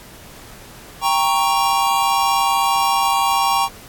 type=chord; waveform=square; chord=G diminished; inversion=none; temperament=equal with one note detuned; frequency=791.7 / 932.3 / 1108.7 Hz; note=G5 / Bb5 / Db6; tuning=+17 / 0 / 0 cents; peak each=-20 dBFS; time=1.01-3.69 s; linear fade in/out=50 ms; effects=pink hiss -41 dBFS RMS until 3.88 s + AAC 64 kbps